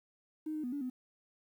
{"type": "tone with pitch steps", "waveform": "triangle", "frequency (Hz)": [310.1, 307.1, 246.3, 286.8, 253.1], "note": ["D#4", "D#4", "B3", "D4", "B3"], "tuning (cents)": [-6, -23, -5, -41, 43], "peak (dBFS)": -31, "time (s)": [0.46, 0.9], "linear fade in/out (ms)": 10, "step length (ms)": 88, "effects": ["tanh soft clip ceiling -33 dBFS", "11-bit"]}